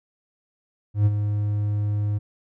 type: tone with ADSR envelope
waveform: triangle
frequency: 103.83 Hz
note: G#2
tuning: in tune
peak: -11 dBFS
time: 0.94-2.19 s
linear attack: 120 ms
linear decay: 35 ms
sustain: -8 dB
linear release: 18 ms
effects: none